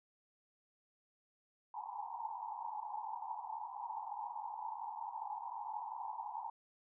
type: band-pass noise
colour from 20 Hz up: pink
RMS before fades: -44 dBFS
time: 1.74-6.5 s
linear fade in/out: 5 ms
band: 820 to 960 Hz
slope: 96 dB/octave
effects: none